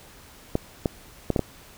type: clicks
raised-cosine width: 2 ms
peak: -8 dBFS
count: 5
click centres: 0.554 / 0.858 / 1.303 / 1.362 / 1.393 s
effects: pink hiss -49 dBFS RMS until 1.77 s